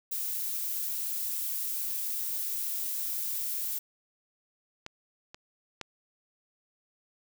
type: noise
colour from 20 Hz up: violet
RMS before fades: -33 dBFS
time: 0.11-3.79 s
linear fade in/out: 10 ms
type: clicks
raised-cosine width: 0.2 ms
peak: -22 / -27 / -19 dBFS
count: 3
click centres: 4.864 / 5.345 / 5.813 s
effects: none